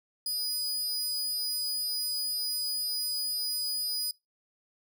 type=tone; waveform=sawtooth; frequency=4951 Hz; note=D#8; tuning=9 cents flat; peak=-27 dBFS; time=0.26-4.11 s; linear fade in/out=2 ms; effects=noise-tail reverb RT60 0.2 s tail -22 dB re dry